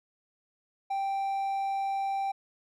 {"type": "tone", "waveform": "triangle", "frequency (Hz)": 784, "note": "G5", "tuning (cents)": 0, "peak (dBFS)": -26, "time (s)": [0.9, 2.32], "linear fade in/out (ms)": 10, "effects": []}